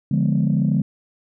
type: chord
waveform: sine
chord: D diminished seventh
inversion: none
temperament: equal with one note detuned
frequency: 146.83 / 174.61 / 207.7 / 248.7 Hz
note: D3 / F3 / Ab3 / Cb4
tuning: 0 / 0 / 0 / +12 cents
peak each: -19 / -21 / -20 / -25 dBFS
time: 0.11-0.82 s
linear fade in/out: 5 ms
effects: tanh soft clip ceiling -9 dBFS